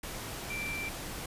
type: tone in noise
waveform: sine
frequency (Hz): 2349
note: D7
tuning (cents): 0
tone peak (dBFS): -35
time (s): 0.5-0.89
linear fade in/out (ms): 5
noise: pink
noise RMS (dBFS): -40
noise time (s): 0.03-1.26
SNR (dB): +2
effects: resampled to 32000 Hz